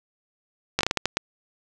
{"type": "slowing click train", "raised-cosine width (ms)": 0.2, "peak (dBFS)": -4, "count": 8, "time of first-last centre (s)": [0.79, 1.17], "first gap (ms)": 18, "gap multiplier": 1.36, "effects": []}